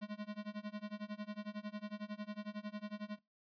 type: tone with tremolo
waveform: square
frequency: 209.4 Hz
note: G#3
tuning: 15 cents sharp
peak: -40 dBFS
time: 0.01-3.19 s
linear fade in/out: 20 ms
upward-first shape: sine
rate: 11 Hz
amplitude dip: 95%
effects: noise-tail reverb RT60 0.2 s tail -21 dB re dry + resampled to 11025 Hz